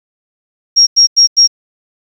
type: tone bursts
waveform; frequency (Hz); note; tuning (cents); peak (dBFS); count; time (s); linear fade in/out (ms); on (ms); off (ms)
sine; 5588; F8; 0; -3; 4; 0.76-1.476; 20; 110; 92
effects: 7-bit